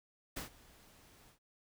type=noise with ADSR envelope; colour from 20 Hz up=pink; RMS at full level=-40 dBFS; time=0.36-1.39 s; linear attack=12 ms; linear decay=120 ms; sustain=-22 dB; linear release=100 ms; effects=none

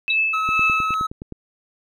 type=tone with tremolo; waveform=sine; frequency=2618 Hz; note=E7; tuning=13 cents flat; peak=-15 dBFS; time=0.08-0.94 s; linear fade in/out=0 ms; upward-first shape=triangle; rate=2.2 Hz; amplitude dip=85%
type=tone with exponential decay; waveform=sine; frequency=3830 Hz; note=A#7; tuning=46 cents sharp; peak=-17 dBFS; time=0.1-0.18 s; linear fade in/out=5 ms; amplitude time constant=16 ms
type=tone; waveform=triangle; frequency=1287 Hz; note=E6; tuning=42 cents flat; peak=-18 dBFS; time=0.33-1.07 s; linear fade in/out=10 ms
type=click train; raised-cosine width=3 ms; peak=-19 dBFS; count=9; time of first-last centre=0.49-1.323 s; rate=9.6 Hz
effects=none

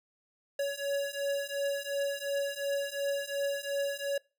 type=beating tone pair; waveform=square; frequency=560 / 562.8 Hz; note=C#5 / C#5; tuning=+18 / +26 cents; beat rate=2.8 Hz; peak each=-35 / -34 dBFS; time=0.59-4.18 s; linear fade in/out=5 ms; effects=noise-tail reverb RT60 0.3 s tail -25 dB re dry

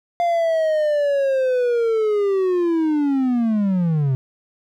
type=linear sweep; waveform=triangle; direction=down; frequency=698 to 127.6 Hz; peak=-14 dBFS; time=0.2-4.15 s; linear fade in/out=0 ms; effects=none

